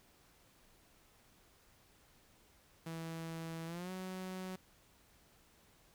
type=tone with pitch glide; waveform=sawtooth; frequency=163.9 to 186.11 Hz; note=E3 to F#3; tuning=-10 to +10 cents; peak=-38 dBFS; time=2.86-4.56 s; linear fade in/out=5 ms; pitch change=+220 cents; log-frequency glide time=3.66-3.91 s; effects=pink hiss -67 dBFS RMS until 5.94 s